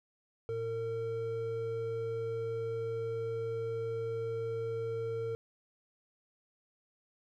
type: tone pair together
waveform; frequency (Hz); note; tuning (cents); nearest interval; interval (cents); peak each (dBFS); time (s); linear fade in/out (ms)
triangle; 113.15 / 456.4; A2 / A#4; +49 / -37; 2 octaves; 2414; -39 / -32; 0.49-5.35; 0
effects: none